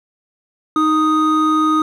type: tone pair together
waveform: triangle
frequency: 311.1 / 1244.5 Hz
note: D#4 / D#6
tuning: 0 / 0 cents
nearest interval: 2 octaves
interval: 2400 cents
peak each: -13 dBFS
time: 0.76-1.82 s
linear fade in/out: 2 ms
effects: none